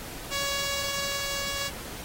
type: tone with level ramp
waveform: 5% pulse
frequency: 560 Hz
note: C#5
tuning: 18 cents sharp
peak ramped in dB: -15 to -18 dBFS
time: 0.3-1.71 s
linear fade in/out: 50 ms
effects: pink hiss -40 dBFS RMS until 2.04 s + AAC 48 kbps